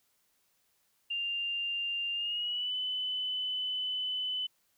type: tone with pitch glide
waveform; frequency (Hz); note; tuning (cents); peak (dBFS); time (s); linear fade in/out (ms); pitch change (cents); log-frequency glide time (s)
sine; 2794 to 3012; F7 to F#7; 0 to +30; -31; 1.1-4.47; 10; +130; 2.13-2.76
effects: white hiss -73 dBFS RMS until 4.77 s